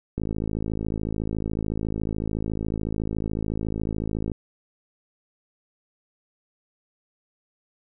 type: click train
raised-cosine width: 3 ms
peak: -15 dBFS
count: 224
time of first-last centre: 0.18-4.317 s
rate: 53.9 Hz
effects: none